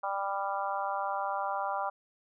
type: harmonic tone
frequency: 197.4 Hz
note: G3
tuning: 12 cents sharp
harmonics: 3 / 4 / 5 / 6 / 7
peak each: -38 / -34 / -36 / -37 / -40 dBFS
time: 0.03-1.9 s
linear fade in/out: 10 ms
effects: none